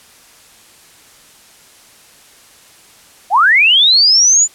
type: linear sweep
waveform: sine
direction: up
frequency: 661 to 7110 Hz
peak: -6 dBFS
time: 3.3-4.48 s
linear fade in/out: 50 ms
effects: white hiss -44 dBFS RMS until 4.54 s + low-pass 11000 Hz 12 dB/octave